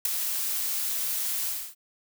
blue noise with ADSR envelope, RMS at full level -20 dBFS, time 0.05-1.75 s, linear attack 5 ms, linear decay 6 ms, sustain -9 dB, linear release 290 ms, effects none

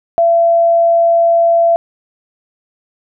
sine tone, 675 Hz, E5, 41 cents sharp, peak -7 dBFS, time 0.18-1.76 s, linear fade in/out 0 ms, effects none

